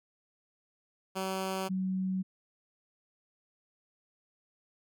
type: tone pair in turn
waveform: 10% pulse / sine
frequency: 190 / 187.82 Hz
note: F#3 / F#3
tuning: +46 / +26 cents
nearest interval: unison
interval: 20 cents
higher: first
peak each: -24 / -29 dBFS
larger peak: first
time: 1.15-1.69 / 1.69-2.23 s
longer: neither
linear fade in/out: 20 ms
effects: none